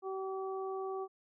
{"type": "harmonic tone", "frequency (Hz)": 382.7, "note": "G4", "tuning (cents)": -42, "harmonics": [1, 2, 3], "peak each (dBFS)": [-37, -43, -45], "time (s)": [0.02, 1.08], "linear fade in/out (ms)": 50, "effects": []}